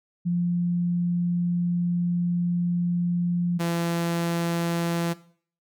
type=tone pair in turn; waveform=sine / sawtooth; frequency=174.61 / 169.54 Hz; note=F3 / E3; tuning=0 / +49 cents; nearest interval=minor second; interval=51 cents; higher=first; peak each=-21 / -20 dBFS; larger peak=second; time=0.25-3.59 / 3.59-5.14 s; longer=first; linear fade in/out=20 ms; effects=noise-tail reverb RT60 0.5 s tail -17 dB re dry